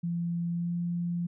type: tone with pitch glide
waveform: sine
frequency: 171 to 172.99 Hz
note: F3 to F3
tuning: -36 to -16 cents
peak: -28 dBFS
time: 0.03-1.27 s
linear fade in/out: 10 ms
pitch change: +20 cents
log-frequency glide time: 0.51-0.74 s
effects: none